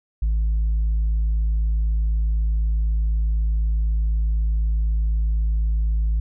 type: tone with tanh clipping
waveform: sine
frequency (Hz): 54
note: A1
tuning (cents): -32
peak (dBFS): -18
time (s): 0.22-6.2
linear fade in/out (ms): 5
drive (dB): 1
effects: none